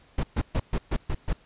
brown noise bursts, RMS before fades -24 dBFS, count 7, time 0.18-1.331 s, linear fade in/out 5 ms, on 53 ms, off 130 ms, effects pink hiss -58 dBFS RMS until 1.45 s + resampled to 8000 Hz

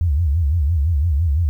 sine tone with vibrato, 77.78 Hz, D#2, in tune, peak -14 dBFS, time 0.01-1.49 s, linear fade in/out 0 ms, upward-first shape sine, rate 5.9 Hz, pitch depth 220 cents each way, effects 9-bit

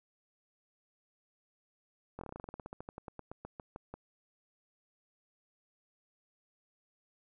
slowing click train, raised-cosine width 1 ms, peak -29 dBFS, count 24, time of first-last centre 2.19-3.94 s, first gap 22 ms, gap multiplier 1.1, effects none

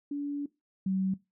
sine tone pair in turn, 286.8 / 190.15 Hz, D4 / F#3, -41 / +48 cents, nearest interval perfect fifth, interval 711 cents, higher first, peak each -30 / -26 dBFS, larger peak second, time 0.11-0.46 / 0.86-1.14 s, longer first, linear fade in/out 5 ms, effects noise-tail reverb RT60 0.2 s tail -18 dB re dry

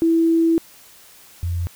sine tone pair in turn, 329.6 / 86.42 Hz, E4 / F2, 0 / -18 cents, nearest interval octave + major seventh, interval 2318 cents, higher first, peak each -13 / -20 dBFS, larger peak first, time 0.02-0.58 / 1.43-1.67 s, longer first, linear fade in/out 0 ms, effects white hiss -47 dBFS RMS until 1.75 s

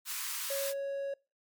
white high-pass noise, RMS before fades -37 dBFS, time 0.05-0.74 s, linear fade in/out 50 ms, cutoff 980 Hz, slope 48 dB/octave
triangle tone, 554.4 Hz, C#5, in tune, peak -31 dBFS, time 0.5-1.14 s, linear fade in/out 5 ms
effects noise-tail reverb RT60 0.3 s tail -24 dB re dry + MP3 96 kbps

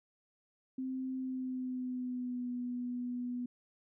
sine tone with pitch glide, 260.4 to 245.8 Hz, C4 to B3, -8 to -8 cents, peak -35 dBFS, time 0.78-3.46 s, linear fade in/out 5 ms, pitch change -100 cents, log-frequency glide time 1.17-2.5 s, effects none

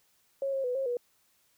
sine tone with pitch steps, 547 / 539 / 496 / 538 / 485.1 Hz, C#5 / C#5 / B4 / C5 / B4, -23 / -49 / +7 / +48 / -31 cents, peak -28 dBFS, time 0.42-0.97 s, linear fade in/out 2 ms, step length 110 ms, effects white hiss -69 dBFS RMS until 1.57 s

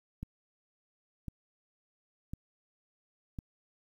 click train, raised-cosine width 5 ms, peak -26 dBFS, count 4, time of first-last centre 0.23-3.388 s, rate 0.95 Hz, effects 10-bit

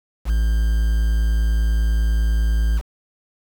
triangle tone with quantisation, 55 Hz, A1, in tune, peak -13 dBFS, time 0.25-2.82 s, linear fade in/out 50 ms, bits 6, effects none

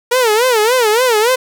sawtooth tone with vibrato, 466.2 Hz, A#4, in tune, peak -6 dBFS, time 0.11-1.36 s, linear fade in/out 10 ms, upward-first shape sine, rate 3.5 Hz, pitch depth 180 cents each way, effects none

